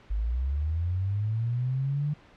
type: linear sweep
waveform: sine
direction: up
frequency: 49 to 150.3 Hz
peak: -25 dBFS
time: 0.1-2.14 s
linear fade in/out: 10 ms
effects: pink hiss -55 dBFS RMS until 2.36 s + low-pass 3000 Hz 12 dB/octave